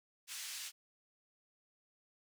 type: band-pass noise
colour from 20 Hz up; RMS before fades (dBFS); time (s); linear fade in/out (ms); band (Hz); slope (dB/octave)
white; -45; 0.27-0.72; 50; 2000 to 8000; 12
effects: none